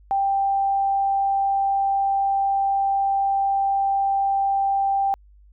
sine tone, 787 Hz, G5, 7 cents sharp, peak -18 dBFS, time 0.11-5.14 s, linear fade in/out 0 ms, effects added 50 Hz sine -48 dBFS peak until 5.52 s

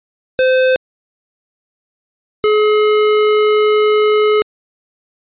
square tone pair in turn, 516 / 424.7 Hz, C5 / G#4, -24 / +39 cents, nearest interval minor third, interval 337 cents, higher first, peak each -10 dBFS, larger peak neither, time 0.39-0.76 / 2.44-4.42 s, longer second, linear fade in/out 0 ms, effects resampled to 8000 Hz

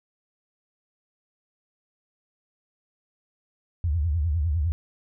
sine tone with vibrato, 78.7 Hz, D#2, 20 cents sharp, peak -21 dBFS, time 3.84-4.72 s, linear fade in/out 0 ms, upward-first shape triangle, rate 9.9 Hz, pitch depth 260 cents each way, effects none

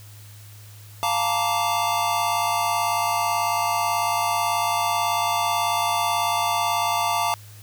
square chord, Bb major seventh, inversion second, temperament just, 699.2 / 874.1 / 932.3 / 1165.4 Hz, F5 / A5 / Bb5 / D6, +2 / -12 / 0 / -14 cents, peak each -27 dBFS, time 1.03-7.34 s, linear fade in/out 0 ms, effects added 104 Hz sine -42 dBFS peak until 7.62 s + white hiss -49 dBFS RMS until 7.62 s

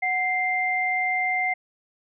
sine tone pair together, 740 / 2093 Hz, F#5 / C7, 0 / 0 cents, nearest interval octave + tritone, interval 1800 cents, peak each -26 / -23 dBFS, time 0.02-1.54 s, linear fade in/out 10 ms, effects none

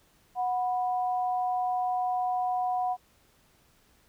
sine tone pair together, 734.2 / 987.8 Hz, F#5 / B5, -14 / 0 cents, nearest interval perfect fourth, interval 514 cents, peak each -26 / -36 dBFS, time 0.35-2.97 s, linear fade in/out 50 ms, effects pink hiss -64 dBFS RMS until 4.08 s

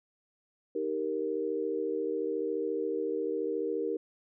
sine chord, Eb major, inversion none, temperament equal, 311.1 / 392 / 466.2 Hz, Eb4 / G4 / Bb4, 0 / 0 / 0 cents, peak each -36 / -34 / -32 dBFS, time 0.75-3.97 s, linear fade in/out 5 ms, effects none

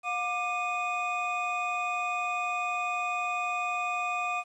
triangle tone cluster, 716 / 1188 / 2484 Hz, F5 / D6 / D#7, +43 / +20 / -3 cents, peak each -31 dBFS, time 0.03-4.44 s, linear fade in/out 50 ms, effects resampled to 22050 Hz + 10-bit

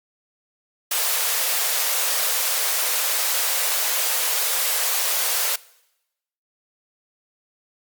white high-pass noise, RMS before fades -22 dBFS, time 0.91-5.56 s, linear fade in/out 5 ms, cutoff 440 Hz, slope 96 dB/octave, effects noise-tail reverb RT60 0.9 s tail -22 dB re dry + Opus 48 kbps

